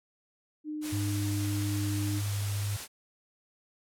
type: tone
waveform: sine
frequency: 303.9 Hz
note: D#4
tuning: 41 cents flat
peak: -33 dBFS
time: 0.64-2.22 s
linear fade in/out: 50 ms
type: noise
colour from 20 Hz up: white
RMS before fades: -39 dBFS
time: 0.81-2.88 s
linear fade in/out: 50 ms
type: tone with vibrato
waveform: sine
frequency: 101.5 Hz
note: G#2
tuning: 39 cents flat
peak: -29 dBFS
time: 0.92-2.77 s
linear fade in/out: 10 ms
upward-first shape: sine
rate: 1.8 Hz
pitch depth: 8 cents each way
effects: low-pass 12000 Hz 12 dB/octave